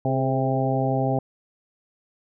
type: harmonic tone with a mistuned harmonic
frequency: 132.2 Hz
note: C3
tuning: 18 cents sharp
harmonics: 1 / 2 / 3 / 4 / 5 / 6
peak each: -24 / -27 / -30 / -29 / -28 / -28 dBFS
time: 0.05-1.19 s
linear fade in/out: 2 ms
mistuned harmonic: 3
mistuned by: +46 cents
effects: none